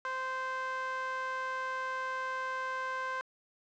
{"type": "tone with band-pass filter", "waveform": "sawtooth", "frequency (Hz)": 520, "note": "C5", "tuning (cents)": -11, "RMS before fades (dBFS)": -36, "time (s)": [0.05, 3.21], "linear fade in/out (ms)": 0, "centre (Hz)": 1300, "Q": 6.2, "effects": ["resampled to 16000 Hz", "9-bit"]}